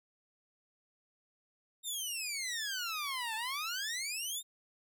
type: exponential two-way sweep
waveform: 15% pulse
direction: down then up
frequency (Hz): 3729 to 863 to 3729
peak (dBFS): -29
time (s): 1.83-4.43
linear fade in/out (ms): 50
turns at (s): 3.35
effects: none